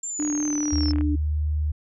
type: exponential sweep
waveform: sine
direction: down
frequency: 7360 to 5274 Hz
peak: -28 dBFS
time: 0.03-0.92 s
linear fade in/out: 5 ms
type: tone with vibrato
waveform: sine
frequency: 297.5 Hz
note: D4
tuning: 22 cents sharp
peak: -23 dBFS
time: 0.19-1.16 s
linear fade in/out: 10 ms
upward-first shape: sine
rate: 5 Hz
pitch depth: 11 cents each way
type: click train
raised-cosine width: 0.5 ms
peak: -23 dBFS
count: 33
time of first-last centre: 0.2-1.01 s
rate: 39.5 Hz
type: tone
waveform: sine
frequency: 75.6 Hz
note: D#2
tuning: 49 cents flat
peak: -21 dBFS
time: 0.72-1.72 s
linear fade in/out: 10 ms
effects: none